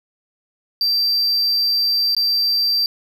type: tone with dropouts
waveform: triangle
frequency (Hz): 4693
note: D8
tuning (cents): -2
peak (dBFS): -14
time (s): 0.81-2.86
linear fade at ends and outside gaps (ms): 1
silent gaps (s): 2.149-2.166
effects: none